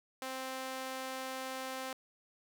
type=tone with high-pass filter; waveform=sawtooth; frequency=261.6 Hz; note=C4; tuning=in tune; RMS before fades=-41 dBFS; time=0.22-1.93 s; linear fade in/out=2 ms; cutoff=540 Hz; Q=0.79; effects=none